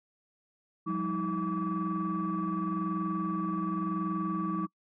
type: tone cluster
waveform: sine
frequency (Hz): 178 / 198.9 / 318.8 / 1148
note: F3 / G3 / D#4 / D6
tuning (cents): +33 / +25 / +42 / -40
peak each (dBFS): -33 / -35 / -33 / -33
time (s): 0.86-4.67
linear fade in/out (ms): 20
effects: noise-tail reverb RT60 0.1 s tail -26 dB re dry + tanh soft clip ceiling -23 dBFS